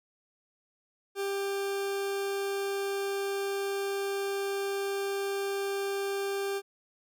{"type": "tone", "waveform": "40% pulse", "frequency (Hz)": 395.9, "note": "G4", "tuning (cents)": 17, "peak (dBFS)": -29, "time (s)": [1.15, 6.62], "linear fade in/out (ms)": 50, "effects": []}